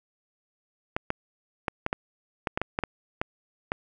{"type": "clicks", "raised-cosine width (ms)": 0.5, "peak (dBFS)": -11, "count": 12, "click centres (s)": [0.965, 1.104, 1.682, 1.864, 1.929, 2.472, 2.575, 2.616, 2.789, 2.837, 3.215, 3.719], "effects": []}